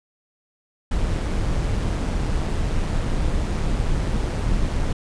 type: noise with amplitude modulation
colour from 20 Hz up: brown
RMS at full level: -20 dBFS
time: 0.91-4.93 s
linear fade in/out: 5 ms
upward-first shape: sine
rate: 164 Hz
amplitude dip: 40%
effects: resampled to 22050 Hz